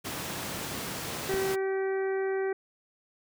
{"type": "high-pass noise", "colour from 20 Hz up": "pink", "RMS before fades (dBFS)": -36, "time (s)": [0.04, 1.56], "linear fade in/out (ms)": 20, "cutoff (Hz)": 120, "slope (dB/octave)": 12}
{"type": "harmonic tone", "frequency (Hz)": 385.2, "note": "G4", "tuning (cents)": -30, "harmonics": [1, 2, 3, 4, 5, 6], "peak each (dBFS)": [-27, -39, -47, -41, -42, -50], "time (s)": [1.29, 2.53], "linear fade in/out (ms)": 5}
{"type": "click", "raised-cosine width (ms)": 3, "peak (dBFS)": -21, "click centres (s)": 1.341}
{"effects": []}